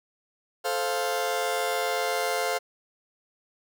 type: chord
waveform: sawtooth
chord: F major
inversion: first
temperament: just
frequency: 436.5 / 523.8 / 698.5 Hz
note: A4 / C5 / F5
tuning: -14 / +2 / 0 cents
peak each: -27 / -26 / -25 dBFS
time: 0.64-2.59 s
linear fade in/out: 20 ms
effects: none